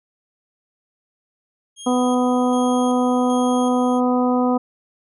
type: tone with tremolo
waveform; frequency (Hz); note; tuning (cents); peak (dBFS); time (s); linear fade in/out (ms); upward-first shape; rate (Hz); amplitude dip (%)
15% pulse; 3251; G#7; -38; -26; 1.76-4.01; 50; square; 1.3; 55
type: harmonic tone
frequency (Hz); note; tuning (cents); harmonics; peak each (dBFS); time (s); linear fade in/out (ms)
249.4; B3; +17; 1 / 2 / 3 / 4 / 5; -17 / -22 / -24 / -27 / -29; 1.86-4.58; 10
effects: resampled to 24000 Hz